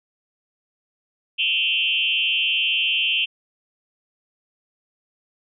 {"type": "tone with frequency modulation", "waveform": "sine", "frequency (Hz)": 2900, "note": "F#7", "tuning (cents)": -35, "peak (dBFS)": -18, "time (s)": [1.38, 3.26], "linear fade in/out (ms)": 20, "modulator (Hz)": 171, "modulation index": 1.9, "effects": []}